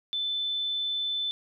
sine tone, 3520 Hz, A7, in tune, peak -27 dBFS, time 0.13-1.31 s, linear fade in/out 0 ms, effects none

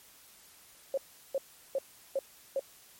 sine tone bursts, 542 Hz, C#5, 39 cents flat, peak -27 dBFS, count 5, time 0.94-2.595 s, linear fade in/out 2 ms, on 35 ms, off 370 ms, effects white hiss -57 dBFS RMS until 2.99 s + MP3 64 kbps

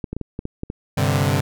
clicks, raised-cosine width 3 ms, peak -14 dBFS, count 8, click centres 0.042 / 0.13 / 0.166 / 0.213 / 0.391 / 0.454 / 0.634 / 0.701 s
sawtooth chord, G suspended fourth, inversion none, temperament equal, 98 / 130.81 / 146.83 Hz, G2 / C3 / D3, 0 / 0 / 0 cents, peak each -17 dBFS, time 0.97-1.41 s, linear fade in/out 10 ms
effects none

